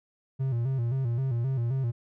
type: tone with vibrato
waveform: triangle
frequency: 125.3 Hz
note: B2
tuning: 25 cents sharp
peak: -23 dBFS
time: 0.39-1.92 s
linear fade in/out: 20 ms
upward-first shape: square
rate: 3.8 Hz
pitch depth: 110 cents each way
effects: none